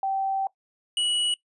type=tone pair in turn; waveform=sine / square; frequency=776 / 2930 Hz; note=G5 / F#7; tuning=-18 / -18 cents; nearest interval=octave + major seventh; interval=2300 cents; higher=second; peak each=-23 dBFS; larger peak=neither; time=0.03-0.47 / 0.97-1.34 s; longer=first; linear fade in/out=2 ms; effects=noise-tail reverb RT60 0.1 s tail -19 dB re dry + resampled to 24000 Hz